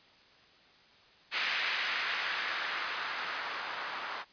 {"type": "noise with low-pass filter sweep", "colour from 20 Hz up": "violet", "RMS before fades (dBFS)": -35, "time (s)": [1.31, 4.25], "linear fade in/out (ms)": 50, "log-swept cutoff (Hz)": [2100, 1100], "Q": 1.5, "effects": ["white hiss -60 dBFS RMS until 4.32 s", "resampled to 11025 Hz"]}